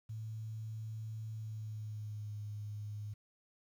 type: tone with pitch glide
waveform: sine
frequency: 110 to 104.79 Hz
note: A2 to G#2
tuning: 0 to +16 cents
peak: -40 dBFS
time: 0.09-3.14 s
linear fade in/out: 10 ms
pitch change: -84 cents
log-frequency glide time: 1.33-2.36 s
effects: 11-bit